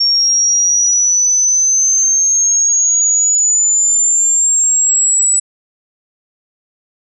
sine exponential sweep, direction up, 5510 to 7902 Hz, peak -9 dBFS, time 0-5.4 s, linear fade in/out 10 ms, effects none

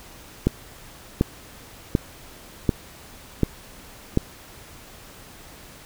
click train, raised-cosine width 3 ms, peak -4 dBFS, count 6, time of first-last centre 0.47-4.174 s, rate 1.35 Hz, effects pink hiss -45 dBFS RMS until 5.85 s

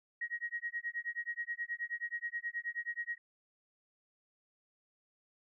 sine tone with tremolo, 1891 Hz, A#6, 24 cents sharp, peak -33 dBFS, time 0.21-3.18 s, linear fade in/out 5 ms, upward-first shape sine, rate 9.4 Hz, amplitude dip 100%, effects none

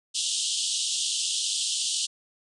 pink band-pass noise, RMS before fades -28 dBFS, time 0.14-2.07 s, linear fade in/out 20 ms, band 2900 to 9400 Hz, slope 96 dB/octave, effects none

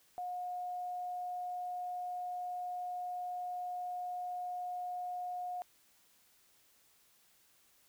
sine tone, 720 Hz, F#5, 47 cents flat, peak -37 dBFS, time 0.18-5.62 s, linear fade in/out 0 ms, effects white hiss -68 dBFS RMS until 7.88 s

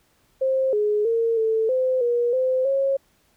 sine tone with pitch steps, 528 / 419.2 / 458.4 / 443.9 / 515 / 478.7 / 516 / 545 Hz, C5 / G#4 / A#4 / A4 / C5 / A#4 / C5 / C#5, +16 / +16 / -29 / +15 / -28 / +46 / -24 / -29 cents, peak -18 dBFS, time 0.41-2.97 s, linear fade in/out 10 ms, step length 320 ms, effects pink hiss -63 dBFS RMS until 3.36 s

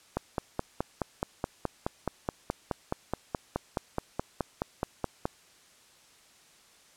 click train, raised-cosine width 1 ms, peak -14 dBFS, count 25, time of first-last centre 0.17-5.255 s, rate 4.72 Hz, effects white hiss -59 dBFS RMS until 6.96 s + low-pass 9000 Hz 12 dB/octave

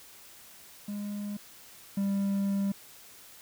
triangle tone pair in turn, 205.2 / 197.95 Hz, G#3 / G3, -21 / +17 cents, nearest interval minor second, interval 62 cents, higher first, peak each -31 / -24 dBFS, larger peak second, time 0.88-1.37 / 1.97-2.72 s, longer second, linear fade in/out 5 ms, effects white hiss -52 dBFS RMS until 3.41 s

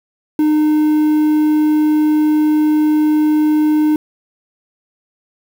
triangle tone with quantisation, 305.1 Hz, D#4, 34 cents flat, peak -8 dBFS, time 0.39-3.96 s, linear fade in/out 2 ms, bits 6, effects none

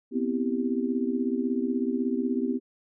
sine chord, C major seventh, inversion third, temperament just, 245.3 / 261.6 / 327 / 392.4 Hz, B3 / C4 / E4 / G4, -12 / 0 / -14 / +2 cents, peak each -28 / -29 / -33 / -32 dBFS, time 0.11-2.6 s, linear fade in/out 50 ms, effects none

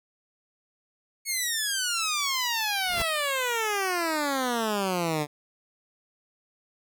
10% pulse exponential sweep, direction down, 2217 to 145 Hz, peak -17 dBFS, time 1.25-5.27 s, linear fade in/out 50 ms
pink noise with exponential growth, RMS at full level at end -28 dBFS, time 2.79-3.02 s, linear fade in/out 0 ms, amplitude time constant 49 ms
effects none

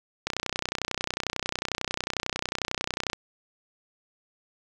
click train, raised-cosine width 0.2 ms, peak -10 dBFS, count 90, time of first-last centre 0.27-3.132 s, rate 31.1 Hz, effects none

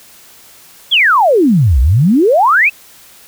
sine exponential two-way sweep, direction down then up, 3530 to 58 to 2710 Hz, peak -6 dBFS, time 0.91-2.7 s, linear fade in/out 20 ms, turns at 1.8 s, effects white hiss -41 dBFS RMS until 3.27 s

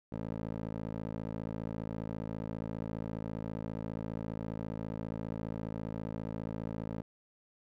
15% pulse tone with band-pass filter, 54.8 Hz, A1, 6 cents flat, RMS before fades -39 dBFS, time 0.12-7.02 s, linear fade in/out 5 ms, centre 330 Hz, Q 0.82, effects none

